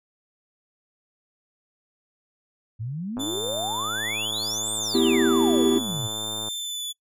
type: exponential two-way sweep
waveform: sine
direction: up then down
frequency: 103.83 to 8870 to 103.83 Hz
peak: -28 dBFS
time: 2.79-6.08 s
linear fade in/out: 20 ms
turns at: 4.73 s
type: click train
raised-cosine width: 1 ms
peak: -23 dBFS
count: 359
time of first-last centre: 3.17-6.485 s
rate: 108 Hz
type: tone with vibrato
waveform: sawtooth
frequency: 3510 Hz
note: A7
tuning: 5 cents flat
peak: -26 dBFS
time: 3.19-6.93 s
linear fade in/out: 20 ms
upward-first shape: sine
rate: 0.71 Hz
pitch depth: 35 cents each way
type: chord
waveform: triangle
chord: E minor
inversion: second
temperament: equal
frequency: 246.9 / 329.6 / 392 Hz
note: B3 / E4 / G4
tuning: 0 / 0 / 0 cents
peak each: -20 dBFS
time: 4.94-5.79 s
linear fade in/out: 10 ms
effects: noise-tail reverb RT60 0.1 s tail -23 dB re dry + resampled to 32000 Hz